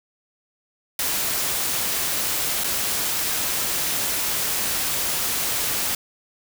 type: noise with dropouts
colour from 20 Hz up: white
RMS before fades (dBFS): -24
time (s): 0.99-5.95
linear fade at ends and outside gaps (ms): 2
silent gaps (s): 2.637-2.642
effects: none